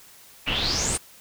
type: noise with low-pass filter sweep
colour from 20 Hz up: pink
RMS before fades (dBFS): -25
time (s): 0.46-0.98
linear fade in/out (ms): 20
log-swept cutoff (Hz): 2600 to 9400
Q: 9
effects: white hiss -50 dBFS RMS until 1.2 s